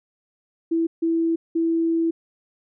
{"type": "tone bursts at uneven times", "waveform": "sine", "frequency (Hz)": 330, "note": "E4", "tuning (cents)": 2, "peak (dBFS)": -18, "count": 3, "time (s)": [[0.71, 0.87], [1.02, 1.36], [1.55, 2.11]], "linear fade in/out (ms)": 10, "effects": []}